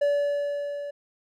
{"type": "tone with level ramp", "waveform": "triangle", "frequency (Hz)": 575, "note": "D5", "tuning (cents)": -37, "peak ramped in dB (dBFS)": [-17, -30], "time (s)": [0.01, 0.91], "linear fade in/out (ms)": 10, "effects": []}